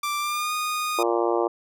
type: tone with pitch glide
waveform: sawtooth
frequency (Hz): 1176 to 1231.6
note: D6 to D#6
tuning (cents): +2 to -18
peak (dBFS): -21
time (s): 0.03-1.03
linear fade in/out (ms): 5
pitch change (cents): +80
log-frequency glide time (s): 0.19-0.53
type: harmonic tone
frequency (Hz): 116.54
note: A#2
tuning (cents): 0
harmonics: 3 / 4 / 5 / 6 / 7 / 8 / 9 / 10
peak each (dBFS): -24 / -26 / -28 / -30 / -31 / -32 / -33 / -34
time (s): 0.98-1.48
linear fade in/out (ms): 10
effects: none